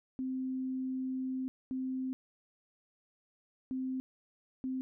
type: tone bursts at uneven times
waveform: sine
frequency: 260 Hz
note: C4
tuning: 11 cents flat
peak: -33 dBFS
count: 4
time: 0.19-1.48 / 1.71-2.13 / 3.71-4 / 4.64-4.81 s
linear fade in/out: 0 ms
effects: none